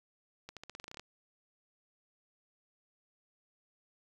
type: accelerating click train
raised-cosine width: 0.2 ms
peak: -28 dBFS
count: 12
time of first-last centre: 0.49-0.996 s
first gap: 77 ms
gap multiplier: 0.89
effects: 10-bit